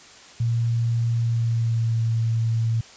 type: tone with pitch glide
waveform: sine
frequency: 116.54 to 113.81 Hz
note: A#2 to A#2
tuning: 0 to -41 cents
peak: -19 dBFS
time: 0.4-2.81 s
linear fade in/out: 5 ms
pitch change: -41 cents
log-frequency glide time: 1.18-2.02 s
effects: white hiss -46 dBFS RMS until 2.96 s + resampled to 16000 Hz